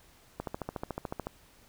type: click train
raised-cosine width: 1 ms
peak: -20 dBFS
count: 13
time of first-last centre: 0.4-1.27 s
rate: 13.8 Hz
effects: pink hiss -60 dBFS RMS until 1.68 s